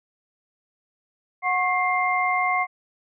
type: tone cluster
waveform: sine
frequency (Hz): 732 / 1091 / 2102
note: F#5 / C#6 / C7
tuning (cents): -19 / -28 / +7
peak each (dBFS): -24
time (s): 1.42-2.67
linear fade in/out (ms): 50
effects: none